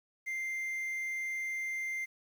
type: tone with quantisation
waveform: triangle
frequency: 2093 Hz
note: C7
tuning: in tune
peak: -32 dBFS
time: 0.26-2.06 s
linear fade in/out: 20 ms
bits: 10
effects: none